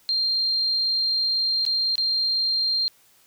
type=tone with dropouts; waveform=sine; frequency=4186 Hz; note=C8; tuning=in tune; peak=-20 dBFS; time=0.09-2.88 s; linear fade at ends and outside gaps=0 ms; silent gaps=1.652-1.664 / 1.955-1.98 s; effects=white hiss -58 dBFS RMS until 3.26 s